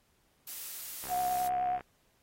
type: noise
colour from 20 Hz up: blue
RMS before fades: -41 dBFS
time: 0.47-1.48 s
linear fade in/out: 5 ms
type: click train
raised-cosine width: 0.5 ms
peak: -30 dBFS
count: 52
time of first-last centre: 1.04-1.808 s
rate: 66.4 Hz
type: tone with vibrato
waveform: sine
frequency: 726 Hz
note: F#5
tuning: 33 cents flat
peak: -28 dBFS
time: 1.08-1.8 s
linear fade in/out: 50 ms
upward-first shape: triangle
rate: 9.5 Hz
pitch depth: 21 cents each way
effects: pink hiss -71 dBFS RMS until 2.22 s + AAC 48 kbps